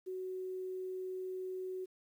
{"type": "tone with quantisation", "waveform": "sine", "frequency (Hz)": 372.2, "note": "F#4", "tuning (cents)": 10, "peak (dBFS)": -38, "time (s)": [0.06, 1.86], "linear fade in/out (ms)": 20, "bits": 11, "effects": []}